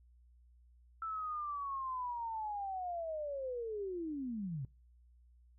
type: linear sweep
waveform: sine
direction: down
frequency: 1330 to 125.2 Hz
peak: -37 dBFS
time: 1.02-4.65 s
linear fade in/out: 2 ms
effects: noise-tail reverb RT60 0.3 s tail -22 dB re dry + added 60 Hz sine -61 dBFS peak until 5.58 s